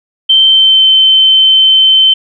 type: tone with pitch glide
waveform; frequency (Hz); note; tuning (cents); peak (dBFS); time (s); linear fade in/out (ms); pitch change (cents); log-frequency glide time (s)
sine; 3114 to 3084; G7 to G7; -12 to -29; -3; 0.29-2.14; 10; -17; 0.45-0.86
effects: none